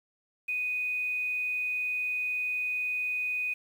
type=tone with quantisation; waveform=sine; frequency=2489 Hz; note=D#7; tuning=in tune; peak=-28 dBFS; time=0.48-3.54 s; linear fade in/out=10 ms; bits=9; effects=none